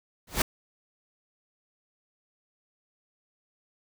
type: noise with exponential growth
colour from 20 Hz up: pink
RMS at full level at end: -18 dBFS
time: 0.27-0.42 s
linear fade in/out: 5 ms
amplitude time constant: 31 ms
effects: none